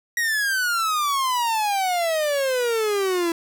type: exponential sweep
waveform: 45% pulse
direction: down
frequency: 1912 to 331 Hz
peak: -20 dBFS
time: 0.17-3.32 s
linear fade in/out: 2 ms
effects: none